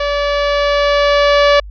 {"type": "tone with level ramp", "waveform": "sawtooth", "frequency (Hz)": 576, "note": "D5", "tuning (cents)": -34, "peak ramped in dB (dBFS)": [-11, -3], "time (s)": [0, 1.6], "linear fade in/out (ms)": 5, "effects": ["added 50 Hz sine -28 dBFS peak until 1.7 s", "resampled to 11025 Hz"]}